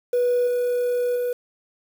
triangle tone with level steps, 489.6 Hz, B4, 15 cents flat, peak -14 / -17 / -19 dBFS, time 0.13-1.33 s, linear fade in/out 5 ms, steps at 0.47 / 1.16 s, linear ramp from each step 2 ms, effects tanh soft clip ceiling -14 dBFS + 7-bit

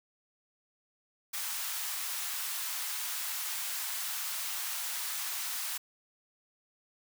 white high-pass noise, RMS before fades -36 dBFS, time 1.33-5.78 s, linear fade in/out 10 ms, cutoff 820 Hz, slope 24 dB/octave, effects none

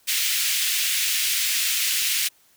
pink high-pass noise, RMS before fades -23 dBFS, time 0.07-2.29 s, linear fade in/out 20 ms, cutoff 2200 Hz, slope 24 dB/octave, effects white hiss -59 dBFS RMS until 2.56 s

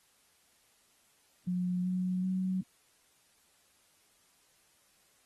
sine tone with pitch steps, 180 / 183.25 / 186.56 Hz, F#3 / F#3 / F#3, -47 / -16 / +15 cents, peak -29 dBFS, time 1.47-2.61 s, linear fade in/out 5 ms, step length 380 ms, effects white hiss -68 dBFS RMS until 5.25 s + AAC 32 kbps

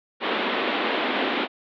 pink band-pass noise, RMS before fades -25 dBFS, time 0.2-1.48 s, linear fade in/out 50 ms, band 230 to 3700 Hz, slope 48 dB/octave, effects none

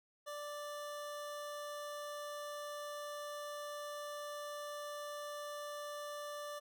25% pulse tone, 587.3 Hz, D5, in tune, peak -39 dBFS, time 0.26-6.6 s, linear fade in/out 20 ms, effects none

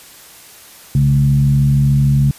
sine tone with frequency modulation, 138.59 Hz, C#3, in tune, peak -9 dBFS, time 0.95-2.31 s, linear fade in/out 2 ms, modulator 73.3 Hz, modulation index 0.6, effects white hiss -40 dBFS RMS until 2.38 s + resampled to 32000 Hz

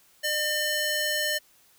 square tone with high-pass filter, 603 Hz, D5, 46 cents sharp, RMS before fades -27 dBFS, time 0.23-1.39 s, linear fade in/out 20 ms, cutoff 1400 Hz, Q 0.73, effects white hiss -60 dBFS RMS until 1.78 s

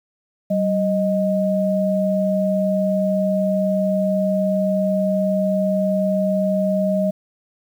sine tone pair together, 191.3 / 621.9 Hz, G3 / D#5, -42 / -1 cents, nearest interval octave + minor sixth, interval 2041 cents, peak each -19 dBFS, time 0.5-7.11 s, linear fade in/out 10 ms, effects 8-bit

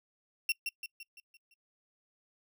35% pulse tone with echo, 2732 Hz, F7, 39 cents flat, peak -25 dBFS, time 0.49-0.52 s, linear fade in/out 2 ms, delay 170 ms, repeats 6, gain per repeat -6 dB, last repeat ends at 1.54 s, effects noise-tail reverb RT60 0.1 s tail -24 dB re dry

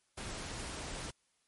pink noise, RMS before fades -42 dBFS, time 0.17-1.11 s, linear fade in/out 10 ms, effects white hiss -75 dBFS RMS until 1.47 s + MP3 48 kbps

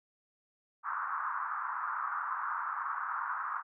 white band-pass noise, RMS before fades -36 dBFS, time 0.83-3.63 s, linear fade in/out 50 ms, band 990 to 1400 Hz, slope 48 dB/octave, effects none

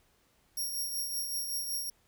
10% pulse tone with tremolo, 5588 Hz, F8, in tune, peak -25 dBFS, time 0.57-1.9 s, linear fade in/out 5 ms, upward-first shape triangle, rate 5.3 Hz, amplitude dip 50%, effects pink hiss -69 dBFS RMS until 2.07 s

